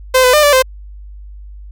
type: tone with pitch steps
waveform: sawtooth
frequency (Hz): 516 / 503 / 601 / 581 / 519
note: C5 / B4 / D5 / D5 / C5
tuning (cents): -24 / +32 / +40 / -19 / -14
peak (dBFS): -3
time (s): 0.14-0.625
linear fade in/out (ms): 10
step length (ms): 97
effects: added 50 Hz sine -30 dBFS peak until 1.71 s